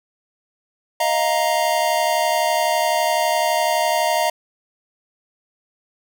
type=chord; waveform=square; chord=Eb suspended second; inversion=none; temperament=equal with one note detuned; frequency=626.6 / 698.5 / 932.3 Hz; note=Eb5 / F5 / Bb5; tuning=+12 / 0 / 0 cents; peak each=-22 dBFS; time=1-4.3 s; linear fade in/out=5 ms; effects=none